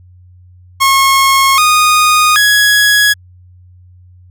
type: tone with pitch steps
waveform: sawtooth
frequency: 1086 / 1235 / 1672 Hz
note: C#6 / D#6 / G#6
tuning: -36 / -13 / +11 cents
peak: -3 dBFS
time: 0.8-3.14 s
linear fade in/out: 20 ms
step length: 780 ms
effects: added 90 Hz sine -38 dBFS peak until 4.3 s